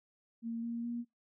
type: tone with pitch steps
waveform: sine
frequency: 230.3 / 233.8 / 237.3 Hz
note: A#3 / A#3 / A#3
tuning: -21 / +5 / +31 cents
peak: -35 dBFS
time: 0.42-1.05 s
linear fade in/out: 50 ms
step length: 210 ms
effects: noise-tail reverb RT60 0.2 s tail -25 dB re dry